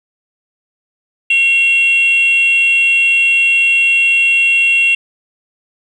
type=tone with frequency modulation; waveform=sine; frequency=2734 Hz; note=F7; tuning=37 cents flat; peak=-7 dBFS; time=1.3-4.95 s; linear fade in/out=5 ms; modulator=570 Hz; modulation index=0.3; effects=tanh soft clip ceiling -5 dBFS + 8-bit